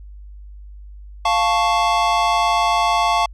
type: chord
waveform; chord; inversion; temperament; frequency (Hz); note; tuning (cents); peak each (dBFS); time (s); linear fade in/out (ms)
square; F augmented; none; equal; 698.5 / 880 / 1108.7; F5 / A5 / C#6; 0 / 0 / 0; -20; 1.25-3.26; 5
effects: added 50 Hz sine -35 dBFS peak until 3.33 s + low-pass 6000 Hz 12 dB/octave